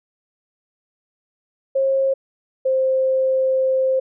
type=tone pair in turn; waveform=sine; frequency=538 / 525.1 Hz; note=C5 / C5; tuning=+48 / +6 cents; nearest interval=unison; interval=42 cents; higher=first; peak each=-15 dBFS; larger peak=neither; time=1.75-2.14 / 2.65-4 s; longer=second; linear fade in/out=10 ms; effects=none